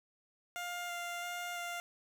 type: tone with vibrato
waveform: 15% pulse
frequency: 701 Hz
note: F5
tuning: 6 cents sharp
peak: -32 dBFS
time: 0.56-1.8 s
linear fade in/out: 0 ms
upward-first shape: square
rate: 1.5 Hz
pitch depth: 9 cents each way
effects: none